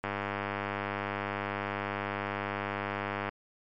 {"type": "click train", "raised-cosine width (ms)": 0.5, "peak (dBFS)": -17, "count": 326, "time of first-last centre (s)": [0.04, 3.29], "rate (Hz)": 100, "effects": ["MP3 48 kbps"]}